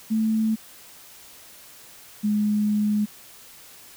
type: tone pair in turn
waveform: sine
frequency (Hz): 220 / 209.7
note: A3 / G#3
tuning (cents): 0 / +17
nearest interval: minor second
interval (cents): 83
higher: first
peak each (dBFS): -19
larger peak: neither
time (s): 0.1-0.56 / 2.23-3.06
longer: second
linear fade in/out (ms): 20
effects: white hiss -47 dBFS RMS until 3.96 s